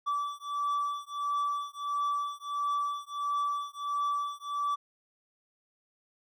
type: beating tone pair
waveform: triangle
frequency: 1156 / 1157.5 Hz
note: D6 / D6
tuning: -28 / -25 cents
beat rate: 1.5 Hz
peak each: -31 dBFS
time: 0.06-4.76 s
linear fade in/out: 20 ms
effects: none